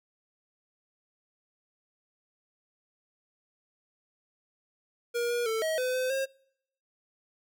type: tone with pitch steps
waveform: square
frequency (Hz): 475.1 / 479 / 444.9 / 636 / 507 / 512 / 537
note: A#4 / A#4 / A4 / D#5 / B4 / C5 / C5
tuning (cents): +33 / +47 / +19 / +38 / +45 / -38 / +45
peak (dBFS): -28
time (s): 5.14-6.26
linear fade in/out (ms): 20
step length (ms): 160
effects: noise-tail reverb RT60 0.7 s tail -26 dB re dry